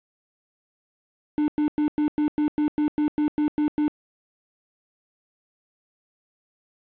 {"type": "tone bursts", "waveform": "triangle", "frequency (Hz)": 298.8, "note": "D4", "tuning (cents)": 30, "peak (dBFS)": -17, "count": 13, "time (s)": [1.38, 3.88], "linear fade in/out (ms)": 0, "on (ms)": 100, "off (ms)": 100, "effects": ["resampled to 8000 Hz", "8-bit"]}